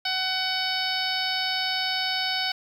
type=harmonic tone; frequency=750 Hz; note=F#5; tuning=23 cents sharp; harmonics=1 / 2 / 3 / 4 / 5 / 6 / 7; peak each=-32 / -32 / -32 / -32 / -32 / -32 / -32 dBFS; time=0.05-2.52 s; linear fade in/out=5 ms; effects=8-bit